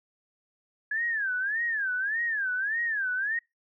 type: tone with vibrato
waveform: sine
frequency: 1673 Hz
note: G#6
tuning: 12 cents sharp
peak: -26 dBFS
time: 0.91-3.39 s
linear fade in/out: 5 ms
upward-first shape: sine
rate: 1.7 Hz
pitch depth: 210 cents each way
effects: noise-tail reverb RT60 0.2 s tail -24 dB re dry